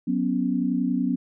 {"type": "chord", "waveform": "sine", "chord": "F# suspended fourth", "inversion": "none", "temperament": "just", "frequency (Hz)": [185, 246.7, 277.5], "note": ["F#3", "B3", "C#4"], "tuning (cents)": [0, -2, 2], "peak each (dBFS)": [-27, -24, -26], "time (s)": [0.07, 1.16], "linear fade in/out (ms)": 10, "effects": []}